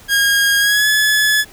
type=tone with pitch glide; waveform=sawtooth; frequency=1629 to 1712 Hz; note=G#6 to A6; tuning=-34 to -48 cents; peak=-8 dBFS; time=0.08-1.45 s; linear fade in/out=50 ms; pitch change=+86 cents; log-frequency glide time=0.59-0.88 s; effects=pink hiss -42 dBFS RMS until 1.52 s